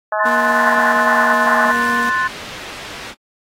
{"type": "harmonic tone", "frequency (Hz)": 212.8, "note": "G#3", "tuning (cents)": 42, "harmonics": [3, 4, 5, 6, 7, 8], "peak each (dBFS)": [-20, -22, -24, -26, -27, -28], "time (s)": [0.12, 1.71], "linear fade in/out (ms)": 2}
{"type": "chord", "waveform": "sine", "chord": "F# diminished", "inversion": "second", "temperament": "equal", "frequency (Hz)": [1046.5, 1480, 1760], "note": ["C6", "F#6", "A6"], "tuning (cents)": [0, 0, 0], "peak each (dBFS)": [-18, -21, -19], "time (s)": [0.19, 2.28], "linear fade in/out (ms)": 10}
{"type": "tone", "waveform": "sawtooth", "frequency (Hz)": 237, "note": "A#3", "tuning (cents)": 29, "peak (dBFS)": -18, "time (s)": [0.25, 2.1], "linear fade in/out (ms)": 10}
{"type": "low-pass noise", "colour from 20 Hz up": "white", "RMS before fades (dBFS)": -33, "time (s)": [1.7, 3.15], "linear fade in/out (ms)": 50, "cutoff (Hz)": 3300, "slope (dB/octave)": 12}
{"effects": ["AAC 48 kbps"]}